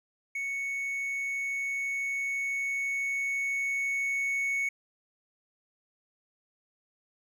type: tone with level ramp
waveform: triangle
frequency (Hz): 2217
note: C#7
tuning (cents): 0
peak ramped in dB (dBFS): -29 to -25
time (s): 0.35-4.69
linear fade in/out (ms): 5
effects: none